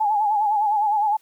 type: tone with vibrato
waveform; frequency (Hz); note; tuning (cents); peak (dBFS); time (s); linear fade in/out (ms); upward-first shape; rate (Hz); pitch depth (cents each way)
sine; 841; G#5; +22; -17; 0-1.17; 10; sine; 9.8; 69
effects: white hiss -61 dBFS RMS until 1.21 s + high-pass 200 Hz 12 dB/octave